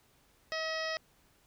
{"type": "harmonic tone", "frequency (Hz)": 639, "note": "D#5", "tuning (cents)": 46, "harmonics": [1, 2, 3, 4, 5, 6, 7, 8, 9], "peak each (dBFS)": [-37, -42, -38, -45, -47, -48, -49, -41, -52], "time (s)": [0.52, 0.97], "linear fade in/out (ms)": 0, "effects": ["pink hiss -67 dBFS RMS until 1.46 s"]}